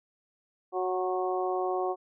harmonic tone with a mistuned harmonic, 184.3 Hz, F#3, 7 cents flat, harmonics 2 / 3 / 4 / 5 / 6, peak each -30 / -36 / -31 / -42 / -37 dBFS, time 0.72-1.96 s, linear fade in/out 50 ms, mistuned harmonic 6, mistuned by -16 cents, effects none

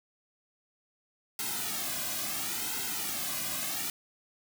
white noise with flanger, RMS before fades -34 dBFS, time 1.39-3.9 s, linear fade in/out 2 ms, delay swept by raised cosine 1.7 to 2.24 ms, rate 0.73 Hz, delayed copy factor -0.95, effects none

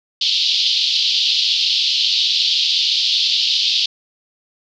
white band-pass noise, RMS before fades -17 dBFS, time 0.21-3.86 s, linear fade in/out 5 ms, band 3000 to 4700 Hz, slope 48 dB/octave, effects none

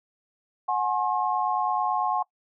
sine tone cluster, 734 / 843 / 1072 Hz, F#5 / G#5 / C6, -14 / +26 / +42 cents, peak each -27 dBFS, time 0.68-2.23 s, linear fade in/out 10 ms, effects noise-tail reverb RT60 0.1 s tail -23 dB re dry

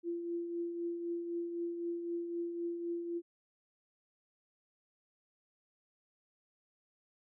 sine tone with tremolo, 342.2 Hz, F4, 35 cents flat, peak -33 dBFS, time 0.03-3.22 s, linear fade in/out 50 ms, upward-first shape triangle, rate 3.9 Hz, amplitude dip 50%, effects none

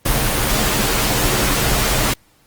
pink noise with comb filter, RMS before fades -17 dBFS, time 0.05-2.14 s, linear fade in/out 10 ms, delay 12 ms, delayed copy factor -0.65, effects pink hiss -55 dBFS RMS until 2.46 s + Opus 24 kbps

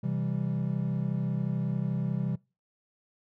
triangle chord, C major, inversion none, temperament equal, 130.81 / 164.81 / 196 Hz, C3 / E3 / G3, 0 / 0 / 0 cents, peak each -29 / -30 / -31 dBFS, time 0.03-2.36 s, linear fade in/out 10 ms, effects noise-tail reverb RT60 0.3 s tail -25 dB re dry

